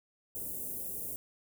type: band-stop noise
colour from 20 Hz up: white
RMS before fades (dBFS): -39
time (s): 0.35-1.16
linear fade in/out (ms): 0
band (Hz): 530 to 9700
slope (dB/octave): 24
effects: none